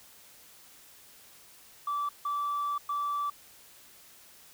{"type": "tone bursts at uneven times", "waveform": "sine", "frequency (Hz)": 1160, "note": "D6", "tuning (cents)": -22, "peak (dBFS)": -27, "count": 3, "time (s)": [[1.87, 2.09], [2.25, 2.78], [2.89, 3.3]], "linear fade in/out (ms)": 5, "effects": ["tanh soft clip ceiling -26 dBFS", "white hiss -55 dBFS RMS until 4.53 s"]}